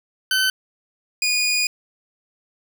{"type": "tone pair in turn", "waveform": "20% pulse", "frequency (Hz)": [1524, 2458], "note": ["G6", "D#7"], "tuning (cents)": [-49, -22], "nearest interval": "minor sixth", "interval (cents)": 827, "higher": "second", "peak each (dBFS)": [-12, -13], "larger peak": "first", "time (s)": [[0.31, 0.5], [1.22, 1.67]], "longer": "second", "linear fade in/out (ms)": 2, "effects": []}